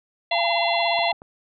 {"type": "harmonic tone", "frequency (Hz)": 684, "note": "F5", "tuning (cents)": -36, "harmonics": [1, 3, 4, 5, 6], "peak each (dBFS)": [-22, -27, -28, -29, -30], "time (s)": [0.31, 1.12], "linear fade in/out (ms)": 5}
{"type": "tone with vibrato", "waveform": "sine", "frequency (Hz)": 880, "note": "A5", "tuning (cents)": 0, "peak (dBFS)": -26, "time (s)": [0.32, 1.13], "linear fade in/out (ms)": 2, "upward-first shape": "triangle", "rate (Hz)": 17, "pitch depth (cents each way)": 220}
{"type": "clicks", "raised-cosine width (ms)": 1, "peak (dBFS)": -28, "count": 3, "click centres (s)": [0.991, 1.128, 1.219]}
{"effects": []}